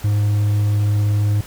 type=tone; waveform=triangle; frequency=103.83 Hz; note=G#2; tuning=in tune; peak=-12 dBFS; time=0.04-1.41 s; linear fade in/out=5 ms; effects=pink hiss -39 dBFS RMS until 1.46 s